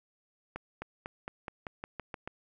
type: accelerating click train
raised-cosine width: 0.5 ms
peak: -23 dBFS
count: 10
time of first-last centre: 0.56-2.275 s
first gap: 260 ms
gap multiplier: 0.92
effects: none